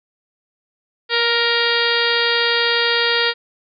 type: harmonic tone with a mistuned harmonic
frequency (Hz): 468.1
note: A#4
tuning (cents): +7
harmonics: 1 / 2 / 3 / 4 / 5 / 6 / 7 / 8 / 9 / 10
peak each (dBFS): -22 / -27 / -23 / -21 / -27 / -26 / -24 / -24 / -27 / -25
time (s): 1.09-3.34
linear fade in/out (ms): 50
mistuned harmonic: 1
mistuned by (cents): +15
effects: none